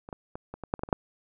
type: clicks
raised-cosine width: 1 ms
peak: -28 / -22 / -23 / -24 / -23 / -11 / -28 / -15 / -27 / -7 dBFS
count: 10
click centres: 0.089 / 0.128 / 0.355 / 0.54 / 0.637 / 0.739 / 0.793 / 0.835 / 0.889 / 0.928 s
effects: none